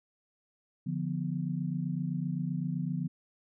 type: chord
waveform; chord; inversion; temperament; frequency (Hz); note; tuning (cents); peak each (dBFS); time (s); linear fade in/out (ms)
sine; B diminished; first; equal; 146.83 / 174.61 / 246.9; D3 / F3 / B3; 0 / 0 / 0; -34 / -33 / -38; 0.86-3.08; 10
effects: none